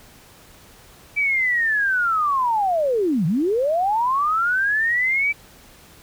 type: linear two-way sweep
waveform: sine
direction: down then up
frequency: 2327 to 146.83 to 2327 Hz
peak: -17 dBFS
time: 1.16-5.33 s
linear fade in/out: 20 ms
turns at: 3.26 s
effects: pink hiss -48 dBFS RMS until 6.02 s